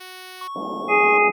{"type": "tone", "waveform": "5% pulse", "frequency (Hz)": 370, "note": "F#4", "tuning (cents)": 0, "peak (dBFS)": -25, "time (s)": [0, 0.48], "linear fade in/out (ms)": 10}
{"type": "tone with vibrato", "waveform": "triangle", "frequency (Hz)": 1100, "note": "C#6", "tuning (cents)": -14, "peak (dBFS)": -27, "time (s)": [0.41, 1.18], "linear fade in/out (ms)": 5, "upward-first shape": "square", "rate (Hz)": 2.4, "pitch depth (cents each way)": 11}
{"type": "band-pass noise", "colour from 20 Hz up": "pink", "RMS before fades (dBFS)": -31, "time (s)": [0.55, 1.31], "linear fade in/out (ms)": 10, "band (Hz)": [190, 870], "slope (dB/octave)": 48}
{"type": "harmonic tone", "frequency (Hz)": 415, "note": "G#4", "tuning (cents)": -1, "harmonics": [1, 2, 3, 5, 6], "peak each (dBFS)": [-19, -19, -21, -20, -20], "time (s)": [0.88, 1.32], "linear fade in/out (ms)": 50}
{"effects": []}